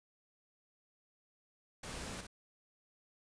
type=noise with echo; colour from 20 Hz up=pink; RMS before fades=-45 dBFS; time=1.83-2.21 s; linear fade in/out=5 ms; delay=59 ms; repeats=1; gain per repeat=-5 dB; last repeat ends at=2.269 s; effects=resampled to 22050 Hz